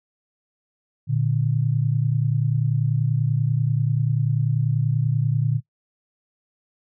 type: tone pair together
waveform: sine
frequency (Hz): 116.54 / 146.83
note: A#2 / D3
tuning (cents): 0 / 0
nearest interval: major third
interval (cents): 400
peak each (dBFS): -21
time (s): 1.07-5.61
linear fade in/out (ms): 50
effects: noise-tail reverb RT60 0.1 s tail -20 dB re dry